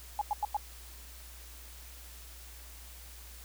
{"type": "tone bursts", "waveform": "sine", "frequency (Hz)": 836, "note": "G#5", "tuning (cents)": 11, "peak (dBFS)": -27, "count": 4, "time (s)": [0.19, 0.568], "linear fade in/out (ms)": 2, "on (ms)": 24, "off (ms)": 94, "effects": ["added 60 Hz sine -49 dBFS peak until 3.44 s", "white hiss -52 dBFS RMS until 3.44 s"]}